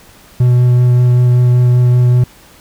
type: tone with vibrato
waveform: triangle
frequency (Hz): 123.47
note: B2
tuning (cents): 0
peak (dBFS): -4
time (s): 0.4-2.24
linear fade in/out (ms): 5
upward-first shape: sine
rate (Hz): 5.2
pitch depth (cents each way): 9
effects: pink hiss -42 dBFS RMS until 2.6 s